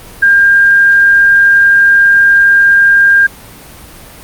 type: tone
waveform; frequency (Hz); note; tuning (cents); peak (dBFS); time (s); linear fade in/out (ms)
sine; 1603; G6; +38; -3; 0.22-3.27; 10
effects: pink hiss -33 dBFS RMS until 4.23 s + Opus 32 kbps